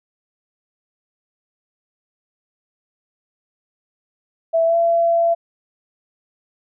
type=tone with pitch glide; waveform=sine; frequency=659.3 to 675.5 Hz; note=E5 to E5; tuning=0 to +42 cents; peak=-13 dBFS; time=4.53-5.35 s; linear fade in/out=20 ms; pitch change=+42 cents; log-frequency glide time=4.65-4.76 s; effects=none